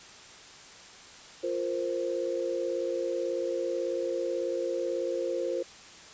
sine chord, F suspended fourth, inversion none, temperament just, 349.2 / 465.6 / 523.8 Hz, F4 / Bb4 / C5, 0 / -2 / +2 cents, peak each -33 / -34 / -31 dBFS, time 1.43-5.63 s, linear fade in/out 10 ms, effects white hiss -49 dBFS RMS until 6.13 s + resampled to 16000 Hz

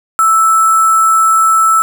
sine tone with sample-and-hold, 1318.5 Hz, E6, in tune, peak -6 dBFS, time 0.19-1.82 s, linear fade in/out 0 ms, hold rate 8820 Hz, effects none

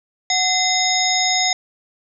harmonic tone with a mistuned harmonic, 740 Hz, F#5, in tune, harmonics 1 / 3 / 5 / 7 / 9, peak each -22 / -22 / -22 / -22 / -22 dBFS, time 0.3-1.53 s, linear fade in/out 2 ms, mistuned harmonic 3, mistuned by -130 cents, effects none

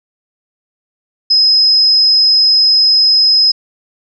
sine tone, 5090 Hz, D#8, 39 cents sharp, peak -6 dBFS, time 1.3-3.52 s, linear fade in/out 10 ms, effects none

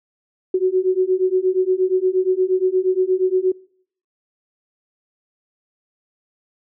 sine beating tone pair, 367.6 / 376.1 Hz, F#4 / F#4, -11 / +28 cents, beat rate 8.5 Hz, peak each -18 dBFS, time 0.54-3.52 s, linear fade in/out 5 ms, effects noise-tail reverb RT60 0.6 s tail -23 dB re dry

